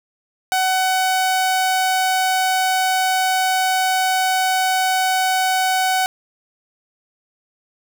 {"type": "tone", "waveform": "sawtooth", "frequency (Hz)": 750, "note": "F#5", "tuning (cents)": 23, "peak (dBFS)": -12, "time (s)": [0.52, 6.06], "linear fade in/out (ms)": 0, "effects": []}